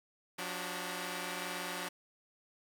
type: tone cluster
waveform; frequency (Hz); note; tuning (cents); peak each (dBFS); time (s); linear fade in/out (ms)
5% pulse; 179.5 / 291.8 / 380.1 / 954; F3 / D4 / F#4 / A#5; +48 / -11 / +47 / +40; -30 / -31 / -34 / -35; 0.38-1.89; 10
effects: none